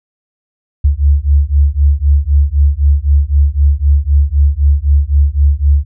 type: beating tone pair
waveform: sine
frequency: 69.7 / 73.6 Hz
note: C#2 / D2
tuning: +10 / +4 cents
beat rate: 3.9 Hz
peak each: -10 dBFS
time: 0.84-5.85 s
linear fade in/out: 10 ms
effects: none